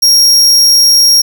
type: tone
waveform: 40% pulse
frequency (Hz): 5588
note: F8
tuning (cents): 0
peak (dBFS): -3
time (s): 0.02-1.22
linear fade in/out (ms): 10
effects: none